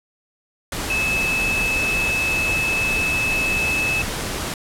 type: tone in noise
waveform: sine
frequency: 2600 Hz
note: E7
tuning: 24 cents flat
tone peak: -19 dBFS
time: 0.9-4.02 s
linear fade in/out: 2 ms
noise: pink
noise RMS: -26 dBFS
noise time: 0.72-4.54 s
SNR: +4 dB
effects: low-pass 12000 Hz 12 dB/octave